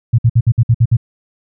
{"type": "tone bursts", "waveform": "sine", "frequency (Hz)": 116.54, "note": "A#2", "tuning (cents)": 0, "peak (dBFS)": -6, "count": 8, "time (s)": [0.13, 0.969], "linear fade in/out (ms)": 10, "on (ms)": 55, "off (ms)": 57, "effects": []}